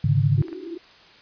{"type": "chord", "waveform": "sine", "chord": "Ab suspended fourth", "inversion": "none", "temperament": "equal with one note detuned", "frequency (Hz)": [103.83, 138.59, 152.36], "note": ["Ab2", "Db3", "Eb3"], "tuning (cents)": [0, 0, -36], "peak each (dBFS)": [-21, -19, -23], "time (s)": [0.04, 0.42], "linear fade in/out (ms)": 5}
{"type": "band-pass noise", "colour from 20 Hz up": "pink", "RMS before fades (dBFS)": -35, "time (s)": [0.37, 0.78], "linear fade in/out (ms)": 10, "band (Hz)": [310, 370], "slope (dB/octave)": 96}
{"type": "clicks", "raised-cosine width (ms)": 0.5, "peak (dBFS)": -29, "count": 3, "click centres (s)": [0.424, 0.483, 0.529]}
{"effects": ["white hiss -50 dBFS RMS until 1.21 s", "resampled to 11025 Hz"]}